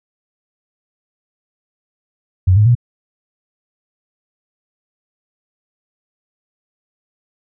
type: tone with pitch steps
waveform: sine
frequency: 92.5 / 105.64 / 120.65 Hz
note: F#2 / G#2 / B2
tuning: 0 / +30 / -40 cents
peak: -7 dBFS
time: 2.47-2.752 s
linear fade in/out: 10 ms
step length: 94 ms
effects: none